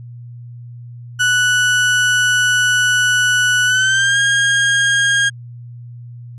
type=tone with pitch glide; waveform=35% pulse; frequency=1480 to 1623.3 Hz; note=F#6 to G#6; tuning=0 to -40 cents; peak=-10 dBFS; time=1.19-5.3 s; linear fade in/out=20 ms; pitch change=+160 cents; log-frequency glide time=3.65-4.18 s; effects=added 120 Hz sine -31 dBFS peak until 6.38 s + resampled to 22050 Hz